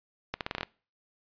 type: accelerating click train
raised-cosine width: 0.3 ms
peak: -15 dBFS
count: 8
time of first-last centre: 0.34-0.631 s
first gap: 68 ms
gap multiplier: 0.83
effects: noise-tail reverb RT60 0.4 s tail -24 dB re dry + resampled to 11025 Hz